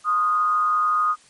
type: tone with frequency modulation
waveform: sine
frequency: 1239 Hz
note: D#6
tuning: 8 cents flat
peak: -17 dBFS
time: 0.04-1.16 s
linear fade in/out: 50 ms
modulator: 174 Hz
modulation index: 0.35
effects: white hiss -53 dBFS RMS until 1.29 s + MP3 48 kbps